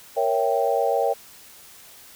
sine chord, A# diminished seventh, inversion none, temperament equal, 466.2 / 554.4 / 659.3 / 784 Hz, A#4 / C#5 / E5 / G5, 0 / 0 / 0 / 0 cents, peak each -24 / -24 / -26 / -24 dBFS, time 0.16-1.14 s, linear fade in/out 20 ms, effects white hiss -47 dBFS RMS until 2.15 s

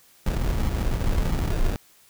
brown noise with sample-and-hold, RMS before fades -23 dBFS, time 0.26-1.76 s, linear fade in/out 2 ms, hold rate 1050 Hz, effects white hiss -56 dBFS RMS until 2.09 s

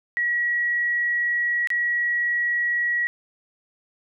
sine tone with dropouts, 1918 Hz, A#6, 49 cents sharp, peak -20 dBFS, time 0.17-3.07 s, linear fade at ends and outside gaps 0 ms, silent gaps 1.673-1.703 s, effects none

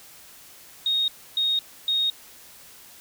sine tone bursts, 3729 Hz, A#7, in tune, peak -20 dBFS, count 3, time 0.86-2.1 s, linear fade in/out 2 ms, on 220 ms, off 290 ms, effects white hiss -48 dBFS RMS until 3 s

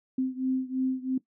sine beating tone pair, 258.9 / 261.9 Hz, C4 / C4, -18 / +2 cents, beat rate 3 Hz, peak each -28 / -30 dBFS, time 0.18-1.18 s, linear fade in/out 5 ms, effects noise-tail reverb RT60 0.1 s tail -17 dB re dry

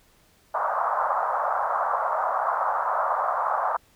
white band-pass noise, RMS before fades -25 dBFS, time 0.54-3.77 s, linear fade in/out 10 ms, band 600 to 1300 Hz, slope 48 dB/octave, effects pink hiss -60 dBFS RMS until 3.95 s

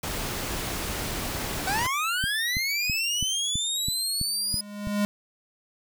pink noise, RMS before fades -31 dBFS, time 0.03-1.87 s, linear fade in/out 5 ms
25% pulse linear sweep, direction up, 740 to 5020 Hz, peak -21 dBFS, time 1.67-4.61 s, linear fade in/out 5 ms
click train, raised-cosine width 5 ms, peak -19 dBFS, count 9, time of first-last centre 2.24-4.872 s, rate 3.04 Hz
square tone with exponential growth, 205.6 Hz, G#3, 17 cents flat, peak -21 dBFS, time 4.26-5.05 s, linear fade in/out 0 ms, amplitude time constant 170 ms
effects none

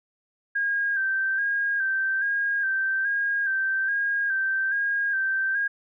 sine tone with vibrato, 1594 Hz, G6, 28 cents sharp, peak -22 dBFS, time 0.55-5.68 s, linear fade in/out 10 ms, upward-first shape square, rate 1.2 Hz, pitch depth 37 cents each way, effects none

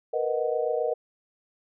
sine chord, B major seventh, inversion third, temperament equal, 466.2 / 493.9 / 622.3 / 740 Hz, A#4 / B4 / D#5 / F#5, 0 / 0 / 0 / 0 cents, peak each -28 / -29 / -29 / -34 dBFS, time 0.13-0.94 s, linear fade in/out 10 ms, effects none

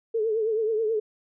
sine tone with vibrato, 440 Hz, A4, in tune, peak -22 dBFS, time 0.14-1 s, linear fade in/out 10 ms, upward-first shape triangle, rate 9.3 Hz, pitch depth 89 cents each way, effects none

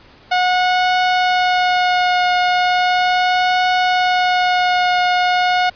sawtooth tone with vibrato, 727 Hz, F#5, 31 cents flat, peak -9 dBFS, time 0.31-5.7 s, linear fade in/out 10 ms, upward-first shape triangle, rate 0.37 Hz, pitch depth 14 cents each way, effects pink hiss -46 dBFS RMS until 5.75 s + resampled to 11025 Hz

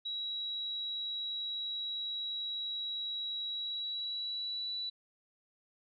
sine tone with pitch glide, 3877 to 3949 Hz, B7 to B7, -33 to -1 cents, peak -35 dBFS, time 0.05-4.9 s, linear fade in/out 10 ms, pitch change +32 cents, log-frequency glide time 3.48-4.75 s, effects none

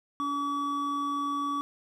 triangle tone pair together, 285.5 / 1142 Hz, D4 / D6, -49 / -49 cents, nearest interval 2 octaves, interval 2400 cents, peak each -32 / -27 dBFS, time 0.2-1.61 s, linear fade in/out 0 ms, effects none

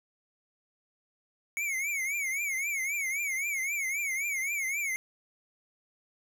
square tone with vibrato, 2217 Hz, C#7, in tune, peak -30 dBFS, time 1.57-4.96 s, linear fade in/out 0 ms, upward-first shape triangle, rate 3.8 Hz, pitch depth 150 cents each way, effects none

